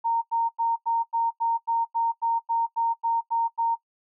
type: tone bursts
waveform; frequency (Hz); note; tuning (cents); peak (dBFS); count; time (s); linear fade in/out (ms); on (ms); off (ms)
sine; 922; A#5; -19; -21; 14; 0.04-3.756; 20; 180; 92
effects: noise-tail reverb RT60 0.1 s tail -19 dB re dry